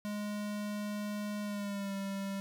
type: tone with pitch glide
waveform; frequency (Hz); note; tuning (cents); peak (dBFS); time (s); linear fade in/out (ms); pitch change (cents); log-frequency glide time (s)
square; 207.7 to 196.5; G#3 to G3; 0 to +4; -36; 0.05-2.4; 0; -96; 1.42-1.94
effects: none